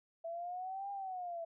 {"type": "exponential two-way sweep", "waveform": "sine", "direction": "up then down", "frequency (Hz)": [659.3, 806, 659.3], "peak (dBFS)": -39, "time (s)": [0.24, 1.45], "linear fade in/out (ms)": 10, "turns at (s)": 0.91, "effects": []}